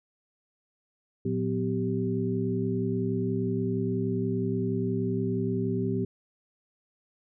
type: tone cluster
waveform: sine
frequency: 113.4 / 179.7 / 250.3 / 390 Hz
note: A#2 / F3 / B3 / G4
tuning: -47 / +50 / +23 / -9 cents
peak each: -31 dBFS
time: 1.25-6.05 s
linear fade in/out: 5 ms
effects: none